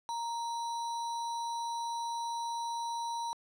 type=tone with sample-and-hold; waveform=sine; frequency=932.3 Hz; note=A#5; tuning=in tune; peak=-33 dBFS; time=0.09-3.33 s; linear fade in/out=0 ms; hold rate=4900 Hz; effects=low-pass 8000 Hz 12 dB/octave